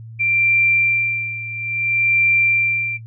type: tone with tremolo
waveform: sine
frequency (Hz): 2362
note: D7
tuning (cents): +9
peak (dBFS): -12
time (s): 0.19-2.98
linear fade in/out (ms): 20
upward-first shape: sine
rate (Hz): 0.59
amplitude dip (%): 80
effects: noise-tail reverb RT60 0.1 s tail -17 dB re dry + added 113 Hz sine -33 dBFS peak until 3.06 s